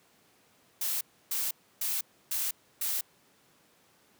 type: noise bursts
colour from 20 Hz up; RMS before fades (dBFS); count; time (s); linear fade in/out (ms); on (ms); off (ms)
blue; -31; 5; 0.81-3.01; 5; 200; 300
effects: pink hiss -64 dBFS RMS until 4.19 s + high-pass 150 Hz 12 dB/octave